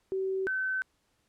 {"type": "tone pair in turn", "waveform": "sine", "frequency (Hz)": [381.9, 1527.6], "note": ["G4", "G6"], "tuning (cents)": [-45, -45], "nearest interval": "2 octaves", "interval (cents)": 2400, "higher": "second", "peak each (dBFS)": -28, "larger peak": "neither", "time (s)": [[0.12, 0.47], [0.47, 0.82]], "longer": "neither", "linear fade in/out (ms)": 0, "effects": ["pink hiss -73 dBFS RMS until 1.28 s", "low-pass 11000 Hz 12 dB/octave"]}